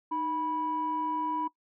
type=tone pair together; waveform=sine; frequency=308.7 / 980 Hz; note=D#4 / B5; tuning=-14 / -14 cents; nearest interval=octave + minor sixth; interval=2000 cents; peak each=-34 / -29 dBFS; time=0.11-1.48 s; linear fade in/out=10 ms; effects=noise-tail reverb RT60 0.1 s tail -20 dB re dry + tanh soft clip ceiling -22 dBFS